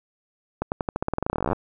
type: accelerating click train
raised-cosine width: 1 ms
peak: -10 dBFS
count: 25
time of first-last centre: 0.62-1.531 s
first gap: 99 ms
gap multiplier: 0.9
effects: none